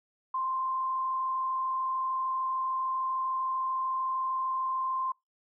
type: tone with frequency modulation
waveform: sine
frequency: 1046.5 Hz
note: C6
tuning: in tune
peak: -28 dBFS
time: 0.34-5.12 s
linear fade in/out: 5 ms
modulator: 33.2 Hz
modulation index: 0.39
effects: noise-tail reverb RT60 0.2 s tail -26 dB re dry